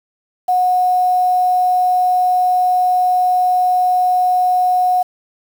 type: tone with quantisation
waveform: sine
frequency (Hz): 730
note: F#5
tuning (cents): -24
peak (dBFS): -11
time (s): 0.48-5.03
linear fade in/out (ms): 10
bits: 6
effects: none